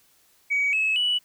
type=tone with pitch steps; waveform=sine; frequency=2263 / 2585 / 2952 Hz; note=C#7 / E7 / F#7; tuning=+35 / -34 / -5 cents; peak=-19 dBFS; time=0.5-1.19 s; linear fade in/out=20 ms; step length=230 ms; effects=tanh soft clip ceiling -16 dBFS + white hiss -61 dBFS RMS until 1.24 s